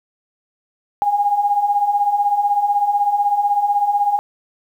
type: beating tone pair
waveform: sine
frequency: 804 / 820 Hz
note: G5 / G#5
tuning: +44 / -22 cents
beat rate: 16 Hz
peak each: -21 / -15 dBFS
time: 1.02-4.19 s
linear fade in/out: 0 ms
effects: 8-bit